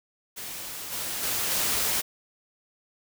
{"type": "noise with level steps", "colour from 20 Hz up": "white", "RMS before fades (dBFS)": [-37, -32, -28, -26], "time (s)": [0.36, 2.02], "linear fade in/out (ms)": 20, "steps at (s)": [0.91, 1.22, 1.5], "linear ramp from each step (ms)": 20, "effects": []}